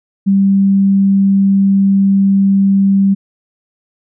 sine tone, 196 Hz, G3, in tune, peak -7 dBFS, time 0.26-3.15 s, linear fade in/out 20 ms, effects none

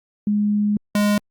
sine / square tone pair in turn, 207.7 / 206.7 Hz, G#3 / G#3, 0 / -8 cents, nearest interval unison, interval 8 cents, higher first, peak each -16 dBFS, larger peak neither, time 0.27-0.77 / 0.95-1.18 s, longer first, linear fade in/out 2 ms, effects Opus 48 kbps

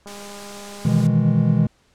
click train, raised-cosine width 1 ms, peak -27 dBFS, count 201, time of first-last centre 0.06-1.045 s, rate 203 Hz
white noise, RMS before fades -37 dBFS, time 0.07-1.07 s, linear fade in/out 2 ms
triangle chord, E major seventh, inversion second, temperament equal, 123.47 / 155.56 / 164.81 / 207.7 Hz, B2 / D#3 / E3 / G#3, 0 / 0 / 0 / 0 cents, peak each -18 dBFS, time 0.85-1.67 s, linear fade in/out 5 ms
effects pink hiss -60 dBFS RMS until 1.94 s + low-pass 8000 Hz 12 dB/octave

